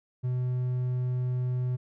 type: tone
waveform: triangle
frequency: 125.6 Hz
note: B2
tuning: 30 cents sharp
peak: -24 dBFS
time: 0.23-1.77 s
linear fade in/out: 20 ms
effects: none